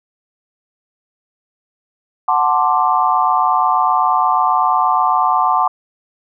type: chord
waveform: sine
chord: D dominant seventh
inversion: first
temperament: equal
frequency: 740 / 880 / 1046.5 / 1174.7 Hz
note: F#5 / A5 / C6 / D6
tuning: 0 / 0 / 0 / 0 cents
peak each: -17 dBFS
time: 2.28-5.68 s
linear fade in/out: 5 ms
effects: none